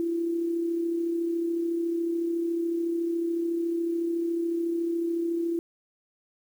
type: tone with amplitude modulation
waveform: sine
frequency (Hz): 337.3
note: E4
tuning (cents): +40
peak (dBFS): -23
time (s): 0-5.59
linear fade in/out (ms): 0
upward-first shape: sine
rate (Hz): 33.9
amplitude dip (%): 40
effects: 9-bit